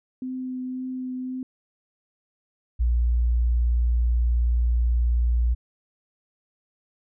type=tone with vibrato; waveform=sine; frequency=255.9 Hz; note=C4; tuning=38 cents flat; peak=-28 dBFS; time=0.22-1.43 s; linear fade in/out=2 ms; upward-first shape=triangle; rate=1.9 Hz; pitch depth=12 cents each way
type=tone; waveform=sine; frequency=59.3 Hz; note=A#1; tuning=30 cents sharp; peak=-18 dBFS; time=2.79-5.55 s; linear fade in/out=20 ms
effects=none